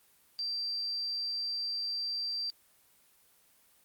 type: tone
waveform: sine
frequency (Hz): 4699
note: D8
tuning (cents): 0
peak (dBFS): -32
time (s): 0.39-2.5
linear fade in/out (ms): 0
effects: white hiss -65 dBFS RMS until 3.84 s + Opus 24 kbps